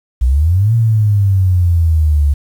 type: exponential two-way sweep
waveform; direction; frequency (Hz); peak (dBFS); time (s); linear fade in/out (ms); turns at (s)
sine; up then down; 58.27 to 116.54 to 70.5; -8; 0.21-2.34; 10; 0.74
effects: 7-bit